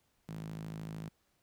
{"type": "tone with high-pass filter", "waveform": "sawtooth", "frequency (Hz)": 53.3, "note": "G#1", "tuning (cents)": 46, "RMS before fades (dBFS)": -43, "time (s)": [0.28, 1.09], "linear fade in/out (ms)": 10, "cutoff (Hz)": 160, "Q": 4, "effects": ["pink hiss -75 dBFS RMS until 1.42 s"]}